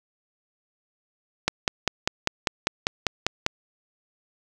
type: click train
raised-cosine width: 0.2 ms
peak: -3 dBFS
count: 11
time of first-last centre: 1.48-3.464 s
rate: 5.04 Hz
effects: none